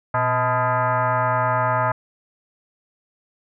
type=tone with frequency modulation; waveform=sine; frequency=120 Hz; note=B2; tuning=49 cents flat; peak=-17 dBFS; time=0.14-1.92 s; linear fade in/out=5 ms; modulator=377 Hz; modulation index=3.6; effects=none